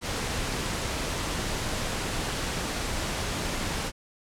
pink noise, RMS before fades -30 dBFS, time 0.01-3.92 s, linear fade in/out 50 ms, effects low-pass 9000 Hz 12 dB/octave

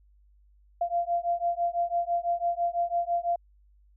sine beating tone pair, 688 / 694 Hz, F5 / F5, -26 / -11 cents, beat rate 6 Hz, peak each -28 dBFS, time 0.81-3.36 s, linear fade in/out 5 ms, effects added 50 Hz sine -57 dBFS peak until 3.96 s

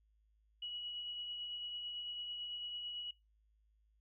sine tone with tremolo, 2921 Hz, F#7, 23 cents flat, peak -40 dBFS, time 0.62-3.11 s, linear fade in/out 5 ms, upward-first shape triangle, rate 9 Hz, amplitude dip 30%, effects noise-tail reverb RT60 0.2 s tail -21 dB re dry + added 53 Hz sine -70 dBFS peak until 4 s

